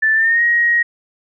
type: tone with pitch glide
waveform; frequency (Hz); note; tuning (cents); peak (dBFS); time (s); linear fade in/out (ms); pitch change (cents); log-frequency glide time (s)
sine; 1760 to 1886.3; A6 to A#6; 0 to +20; -11; 0.02-0.83; 10; +120; 0.14-0.43
effects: none